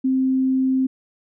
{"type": "tone", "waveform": "sine", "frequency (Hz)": 262, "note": "C4", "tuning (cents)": 2, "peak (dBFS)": -16, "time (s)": [0.04, 0.87], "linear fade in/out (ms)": 10, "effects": []}